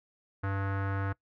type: tone with low-pass filter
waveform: square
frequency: 98 Hz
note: G2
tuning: in tune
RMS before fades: -32 dBFS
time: 0.43-1.13 s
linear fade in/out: 10 ms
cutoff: 1500 Hz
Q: 3.6
effects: noise-tail reverb RT60 0.1 s tail -21 dB re dry